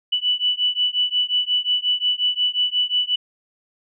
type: beating tone pair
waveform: sine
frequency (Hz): 2965 / 2970.6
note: F#7 / F#7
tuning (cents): +3 / +6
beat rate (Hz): 5.6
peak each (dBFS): -21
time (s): 0.12-3.16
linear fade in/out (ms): 10
effects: none